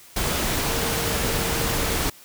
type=tone in noise; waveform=sine; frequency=460.6 Hz; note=A#4; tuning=21 cents flat; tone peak=-33 dBFS; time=0.65-1.97 s; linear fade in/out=5 ms; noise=pink; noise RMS=-24 dBFS; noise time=0.16-2.1 s; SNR=-12 dB; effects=white hiss -48 dBFS RMS until 2.24 s